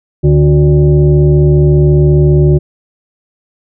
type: tone with frequency modulation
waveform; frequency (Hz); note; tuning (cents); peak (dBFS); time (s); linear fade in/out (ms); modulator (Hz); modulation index
sine; 146.83; D3; 0; -4; 0.23-2.59; 20; 219; 0.97
effects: none